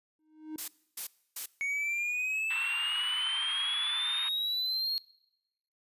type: tone with exponential growth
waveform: triangle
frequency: 311.1 Hz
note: D#4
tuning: in tune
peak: -32 dBFS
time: 0.19-0.56 s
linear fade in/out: 2 ms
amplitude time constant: 79 ms
type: noise bursts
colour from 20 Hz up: blue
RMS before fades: -36 dBFS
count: 3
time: 0.58-1.46 s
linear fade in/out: 5 ms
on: 100 ms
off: 290 ms
type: exponential sweep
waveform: triangle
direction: up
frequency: 2217 to 4300 Hz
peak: -28 dBFS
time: 1.61-4.98 s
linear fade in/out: 0 ms
type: band-pass noise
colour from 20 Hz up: white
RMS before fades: -40 dBFS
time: 2.5-4.29 s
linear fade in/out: 5 ms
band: 940 to 3300 Hz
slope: 48 dB/octave
effects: noise-tail reverb RT60 0.9 s tail -23 dB re dry + resampled to 32000 Hz